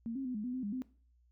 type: tone with pitch steps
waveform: sine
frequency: 229.5 / 269.3 / 252.2 / 210.7 / 248.5 / 257.6 / 204.2 / 256.9 Hz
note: A#3 / C#4 / B3 / G#3 / B3 / C4 / G#3 / C4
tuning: -27 / -50 / +36 / +25 / +11 / -27 / -29 / -32 cents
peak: -35 dBFS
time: 0.06-0.82 s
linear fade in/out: 0 ms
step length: 95 ms
effects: noise-tail reverb RT60 0.4 s tail -18 dB re dry + added 60 Hz sine -65 dBFS peak until 1.31 s